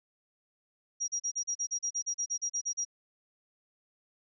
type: tone bursts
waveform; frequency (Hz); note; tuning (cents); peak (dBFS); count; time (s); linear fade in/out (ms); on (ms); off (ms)
sine; 5710; F8; +37; -29; 16; 1-2.851; 20; 81; 37
effects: none